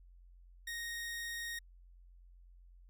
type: tone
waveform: sawtooth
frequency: 1864.7 Hz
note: A#6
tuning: in tune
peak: -36 dBFS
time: 0.67-1.59 s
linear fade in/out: 5 ms
effects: added 44 Hz sine -56 dBFS peak until 2.89 s